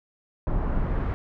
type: noise with low-pass filter sweep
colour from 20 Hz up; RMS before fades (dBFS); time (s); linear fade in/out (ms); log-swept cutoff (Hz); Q
brown; -25; 0.47-1.14; 0; 1100 to 1700; 1.2
effects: none